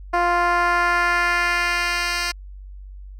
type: tone with band-pass filter sweep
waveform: 10% pulse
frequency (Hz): 349.2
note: F4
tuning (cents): 0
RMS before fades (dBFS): -20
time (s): 0.13-2.32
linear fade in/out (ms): 10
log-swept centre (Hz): 760 to 4100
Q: 1.1
effects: added 48 Hz sine -35 dBFS peak until 3.19 s